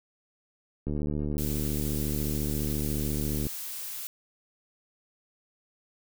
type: click train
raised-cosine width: 3 ms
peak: -19 dBFS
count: 194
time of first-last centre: 0.87-3.468 s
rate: 74.3 Hz
type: noise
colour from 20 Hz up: blue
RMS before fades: -37 dBFS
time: 1.38-4.07 s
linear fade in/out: 0 ms
effects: none